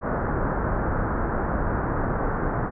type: low-pass noise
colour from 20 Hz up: pink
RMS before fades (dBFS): -25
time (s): 0.01-2.71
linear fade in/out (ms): 50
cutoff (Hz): 1600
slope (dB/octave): 48
effects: none